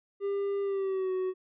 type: tone with pitch glide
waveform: triangle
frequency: 399.2 to 372.5 Hz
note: G4 to F#4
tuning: +32 to +12 cents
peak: -26 dBFS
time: 0.2-1.34 s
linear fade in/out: 50 ms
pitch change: -120 cents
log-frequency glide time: 0.62-1.12 s
effects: resampled to 8000 Hz